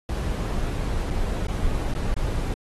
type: noise with dropouts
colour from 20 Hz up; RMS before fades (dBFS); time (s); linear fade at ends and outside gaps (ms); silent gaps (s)
brown; -25; 0.09-2.54; 1; 1.103-1.107 / 1.469-1.483 / 1.939-1.95 / 2.142-2.166
effects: AAC 32 kbps